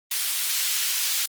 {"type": "high-pass noise", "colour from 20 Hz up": "pink", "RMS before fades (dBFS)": -25, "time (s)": [0.11, 1.26], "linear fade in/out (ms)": 5, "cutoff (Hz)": 3000, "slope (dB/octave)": 12, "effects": ["Opus 24 kbps"]}